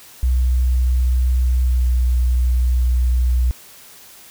sine tone with pitch glide, 62.7 to 61.73 Hz, B1 to B1, +27 to 0 cents, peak -13 dBFS, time 0.23-3.51 s, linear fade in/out 0 ms, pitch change -27 cents, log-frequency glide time 1.64-1.87 s, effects white hiss -43 dBFS RMS until 4.3 s

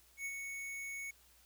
square tone with ADSR envelope, 2217 Hz, C#7, in tune, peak -38 dBFS, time 0.17-1.11 s, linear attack 83 ms, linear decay 52 ms, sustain -4 dB, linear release 8 ms, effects added 60 Hz sine -70 dBFS peak until 1.45 s + white hiss -66 dBFS RMS until 1.45 s

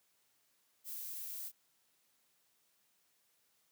violet noise, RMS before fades -44 dBFS, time 0.84-1.52 s, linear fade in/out 50 ms, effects white hiss -75 dBFS RMS until 3.71 s + high-pass 100 Hz 12 dB/octave

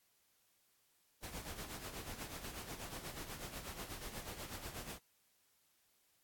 pink noise with tremolo, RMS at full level -45 dBFS, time 1.22-4.99 s, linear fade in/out 20 ms, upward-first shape sine, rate 8.2 Hz, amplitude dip 60%, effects white hiss -75 dBFS RMS until 6.23 s + AAC 64 kbps

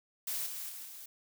blue noise with level steps, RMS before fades -36 / -41 / -45 / -48 dBFS, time 0.27-1.06 s, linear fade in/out 5 ms, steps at 0.46 / 0.69 / 0.85 s, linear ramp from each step 5 ms, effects none

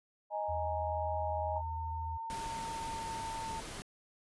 sine chord, D# suspended fourth, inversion none, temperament equal, 622.3 / 830.6 / 932.3 Hz, D#5 / G#5 / A#5, 0 / 0 / 0 cents, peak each -37 / -36 / -41 dBFS, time 0.3-1.62 s, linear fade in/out 50 ms
sine tone, 81.6 Hz, E2, 17 cents flat, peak -38 dBFS, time 0.48-2.18 s, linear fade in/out 20 ms
sine tone with pitch glide, 907 to 898.1 Hz, A#5 to A5, -48 to +35 cents, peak -38 dBFS, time 1.56-3.6 s, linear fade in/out 2 ms, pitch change -17 cents, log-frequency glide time 2.71-3.45 s
pink noise, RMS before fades -44 dBFS, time 2.3-3.82 s, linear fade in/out 0 ms
effects resampled to 24000 Hz

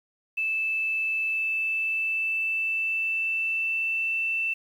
sine tone with pitch glide, 2632 to 2667 Hz, E7 to E7, -3 to +20 cents, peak -24 dBFS, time 0.37-4.54 s, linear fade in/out 10 ms, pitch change +23 cents, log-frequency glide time 1.22-4.13 s, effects 9-bit

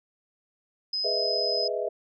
sine tone, 5050 Hz, D#8, 25 cents sharp, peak -26 dBFS, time 0.93-1.68 s, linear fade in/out 5 ms
sine chord, E major seventh, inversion first, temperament equal, 415.3 / 493.9 / 622.3 / 659.3 Hz, G#4 / B4 / D#5 / E5, 0 / 0 / 0 / 0 cents, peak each -32 dBFS, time 1.04-1.89 s, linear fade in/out 10 ms
effects none

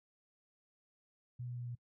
sine tone with pitch steps, 123 / 122.22 / 121.45 / 120.68 Hz, B2 / B2 / B2 / B2, -7 / -18 / -29 / -40 cents, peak -40 dBFS, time 1.39-1.754 s, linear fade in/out 10 ms, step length 91 ms, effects noise-tail reverb RT60 0.1 s tail -23 dB re dry

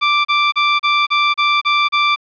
20% pulse tone bursts, 1174.7 Hz, D6, in tune, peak -7 dBFS, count 8, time 0.01-2.161 s, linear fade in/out 20 ms, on 240 ms, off 33 ms, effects resampled to 11025 Hz + 8-bit

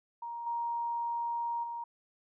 sine tone with level steps, 939 Hz, A#5, 12 cents sharp, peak -37 / -31 / -36 dBFS, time 0.22-1.84 s, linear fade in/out 5 ms, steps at 0.46 / 1.63 s, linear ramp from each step 10 ms, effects none

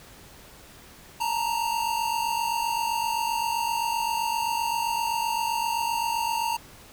square tone pair together, 888.3 / 936 Hz, A5 / A#5, +16 / +7 cents, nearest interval minor second, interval 91 cents, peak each -30 / -27 dBFS, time 1.2-6.57 s, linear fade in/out 10 ms, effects pink hiss -49 dBFS RMS until 6.92 s

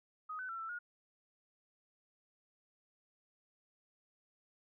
sine tone with pitch steps, 1254 / 1510 / 1347 / 1329 / 1436 Hz, D#6 / F#6 / E6 / E6 / F6, +13 / +35 / +37 / +14 / +48 cents, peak -40 dBFS, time 0.29-0.79 s, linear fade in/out 10 ms, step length 100 ms, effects none

